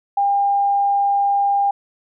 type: tone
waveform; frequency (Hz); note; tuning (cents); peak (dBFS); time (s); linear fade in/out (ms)
sine; 802; G5; +39; -14; 0.17-1.71; 5
effects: none